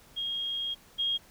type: tone pair in turn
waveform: sine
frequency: 3257 / 3257 Hz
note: G#7 / G#7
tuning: -34 / -34 cents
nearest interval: unison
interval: 0 cents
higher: neither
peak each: -30 / -26 dBFS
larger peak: second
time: 0.16-0.75 / 0.98-1.18 s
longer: first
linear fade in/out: 20 ms
effects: pink hiss -57 dBFS RMS until 1.3 s